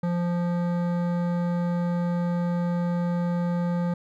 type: tone with hard clipping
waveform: triangle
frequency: 174.2 Hz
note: F3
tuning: 4 cents flat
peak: -25 dBFS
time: 0.03-3.94 s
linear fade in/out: 5 ms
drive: 18 dB
effects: none